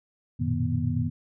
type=tone cluster; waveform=sine; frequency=91.4 / 113.9 / 122.2 / 155.1 / 242.2 Hz; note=F#2 / A#2 / B2 / D#3 / B3; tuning=-21 / -40 / -18 / -5 / -34 cents; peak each=-30 dBFS; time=0.39-1.1 s; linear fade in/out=20 ms; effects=none